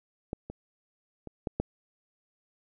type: clicks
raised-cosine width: 2 ms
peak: -19 / -25 / -27 / -17 / -14 dBFS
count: 5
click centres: 0.331 / 0.5 / 1.273 / 1.472 / 1.6 s
effects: none